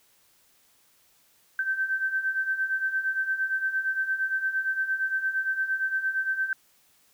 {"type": "beating tone pair", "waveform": "sine", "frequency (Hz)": [1545, 1553.7], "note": ["G6", "G6"], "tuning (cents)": [-26, -16], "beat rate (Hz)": 8.7, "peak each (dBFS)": [-31, -26], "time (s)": [1.59, 6.53], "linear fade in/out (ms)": 2, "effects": ["white hiss -63 dBFS RMS until 7.13 s"]}